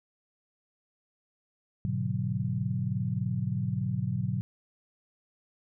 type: chord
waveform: sine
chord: G# half-diminished seventh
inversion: none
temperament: equal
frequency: 103.83 / 123.47 / 146.83 / 185 Hz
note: G#2 / B2 / D3 / F#3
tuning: 0 / 0 / 0 / 0 cents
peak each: -34 / -31 / -35 / -33 dBFS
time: 1.85-4.41 s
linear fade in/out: 0 ms
effects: none